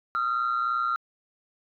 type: tone pair together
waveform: sine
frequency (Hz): 1244.5 / 1367.4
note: D#6 / F6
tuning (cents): 0 / -37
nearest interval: major second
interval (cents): 163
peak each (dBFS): -27 / -24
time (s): 0.15-0.96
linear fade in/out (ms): 0
effects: tanh soft clip ceiling -19 dBFS